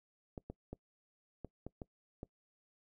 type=clicks; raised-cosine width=2 ms; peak=-30 dBFS; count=7; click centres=0.378 / 0.5 / 0.73 / 1.447 / 1.666 / 1.818 / 2.231 s; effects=noise-tail reverb RT60 0.1 s tail -22 dB re dry